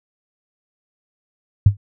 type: tone with exponential decay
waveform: sine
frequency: 100.8 Hz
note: G2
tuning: 49 cents sharp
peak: -3 dBFS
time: 1.66-1.77 s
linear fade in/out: 5 ms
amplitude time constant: 22 ms
effects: none